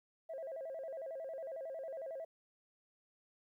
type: tone with vibrato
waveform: sine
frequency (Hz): 592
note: D5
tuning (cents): +14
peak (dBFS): -40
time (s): 0.29-2.25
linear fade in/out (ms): 10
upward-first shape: square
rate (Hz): 11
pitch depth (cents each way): 170
effects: tanh soft clip ceiling -38 dBFS + 13-bit